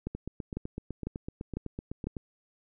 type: two click trains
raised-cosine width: 3 ms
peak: -20 / -23 dBFS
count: 5 / 17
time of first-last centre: 0.07-2.07 / 0.15-2.168 s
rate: 2 / 7.93 Hz
effects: none